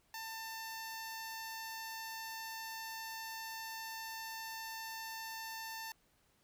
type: tone with notch filter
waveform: 10% pulse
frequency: 895 Hz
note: A5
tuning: 29 cents sharp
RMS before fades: -45 dBFS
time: 0.14-5.92 s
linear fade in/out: 2 ms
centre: 3200 Hz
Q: 1.6
effects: pink hiss -73 dBFS RMS until 6.43 s